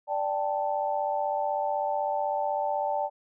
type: chord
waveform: sine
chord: D suspended fourth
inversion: none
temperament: equal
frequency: 587.3 / 784 / 880 Hz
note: D5 / G5 / A5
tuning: 0 / 0 / 0 cents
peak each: -30 dBFS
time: 0.07-3.1 s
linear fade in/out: 50 ms
effects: none